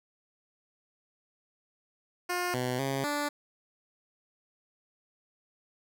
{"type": "tone with pitch steps", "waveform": "10% pulse", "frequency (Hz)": [356.2, 125.6, 136.1, 291.9], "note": ["F4", "B2", "C#3", "D4"], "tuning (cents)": [34, 30, -31, -10], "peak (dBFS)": -21, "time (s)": [2.29, 3.29], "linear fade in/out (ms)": 10, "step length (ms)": 250, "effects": []}